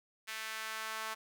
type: tone with high-pass filter sweep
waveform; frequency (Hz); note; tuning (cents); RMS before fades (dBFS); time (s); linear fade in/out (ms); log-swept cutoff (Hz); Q
sawtooth; 220; A3; 0; -41; 0.27-1.15; 20; 1900 to 1100; 1.5
effects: none